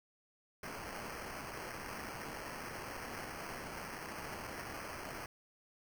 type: noise with sample-and-hold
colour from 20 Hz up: violet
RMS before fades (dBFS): -45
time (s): 0.63-5.26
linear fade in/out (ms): 2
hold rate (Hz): 3675
effects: none